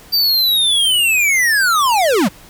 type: linear sweep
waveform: square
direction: down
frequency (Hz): 4699 to 155.56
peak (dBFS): -12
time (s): 0.12-2.29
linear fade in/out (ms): 20
effects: pink hiss -42 dBFS RMS until 2.49 s